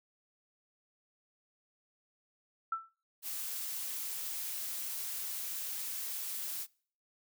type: tone with exponential decay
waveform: sine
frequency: 1331 Hz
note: E6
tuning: 16 cents sharp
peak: -28 dBFS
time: 2.72-2.89 s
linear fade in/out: 5 ms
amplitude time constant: 36 ms
type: noise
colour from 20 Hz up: blue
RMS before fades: -39 dBFS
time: 3.22-6.67 s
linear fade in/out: 50 ms
effects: noise-tail reverb RT60 0.5 s tail -25 dB re dry